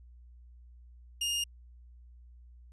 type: tone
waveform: sawtooth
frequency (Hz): 2833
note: F7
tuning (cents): +24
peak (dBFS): -26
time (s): 1.21-1.44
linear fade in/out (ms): 5
effects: added 60 Hz sine -51 dBFS peak until 2.72 s + resampled to 24000 Hz